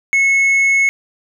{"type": "tone with tanh clipping", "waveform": "sine", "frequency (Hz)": 2190, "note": "C#7", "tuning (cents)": -22, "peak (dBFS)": -11, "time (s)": [0.13, 0.89], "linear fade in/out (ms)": 0, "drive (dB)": 4, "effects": []}